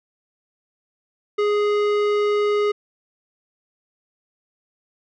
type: tone with tanh clipping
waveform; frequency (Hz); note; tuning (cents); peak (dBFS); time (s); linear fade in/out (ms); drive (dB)
sine; 415.3; G#4; 0; -19; 1.38-2.72; 10; 16
effects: none